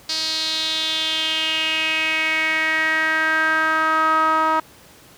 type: tone with band-pass filter sweep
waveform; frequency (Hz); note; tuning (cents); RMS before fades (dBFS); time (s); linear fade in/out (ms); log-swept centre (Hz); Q
sawtooth; 316.8; D#4; +31; -20; 0.09-4.6; 5; 4600 to 1100; 5.1
effects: pink hiss -47 dBFS RMS until 5.17 s + high-pass 80 Hz 12 dB/octave